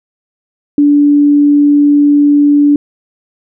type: tone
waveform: sine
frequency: 290.1 Hz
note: D4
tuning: 21 cents flat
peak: -4 dBFS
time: 0.78-2.76 s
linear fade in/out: 2 ms
effects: none